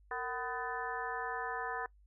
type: harmonic tone with a mistuned harmonic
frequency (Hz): 251.1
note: B3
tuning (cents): +29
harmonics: 2 / 3 / 4 / 5 / 6 / 7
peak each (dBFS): -43 / -42 / -42 / -45 / -45 / -42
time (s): 0.11-1.86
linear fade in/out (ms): 2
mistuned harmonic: 2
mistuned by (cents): -150
effects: noise-tail reverb RT60 0.1 s tail -22 dB re dry + added 50 Hz sine -60 dBFS peak until 2.06 s